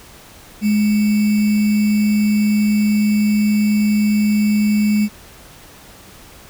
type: tone with sample-and-hold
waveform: sine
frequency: 210 Hz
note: G#3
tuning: 19 cents sharp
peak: -12 dBFS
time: 0.61-5.09 s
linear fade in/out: 50 ms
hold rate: 2450 Hz
effects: pink hiss -42 dBFS RMS until 6.49 s